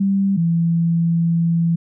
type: tone pair in turn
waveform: sine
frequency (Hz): 196 / 167.58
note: G3 / E3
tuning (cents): 0 / +29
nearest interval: minor third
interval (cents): 271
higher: first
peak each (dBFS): -14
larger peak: neither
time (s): 0-0.37 / 0.37-1.76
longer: second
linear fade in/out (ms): 10
effects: none